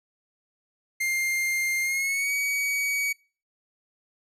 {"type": "tone with pitch glide", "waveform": "45% pulse", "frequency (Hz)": [2109, 2260], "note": ["C7", "C#7"], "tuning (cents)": [13, 33], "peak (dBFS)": -24, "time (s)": [1, 3.13], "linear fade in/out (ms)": 10, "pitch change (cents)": 120, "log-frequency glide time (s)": [1.82, 2.32], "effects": ["noise-tail reverb RT60 0.4 s tail -26 dB re dry", "resampled to 32000 Hz"]}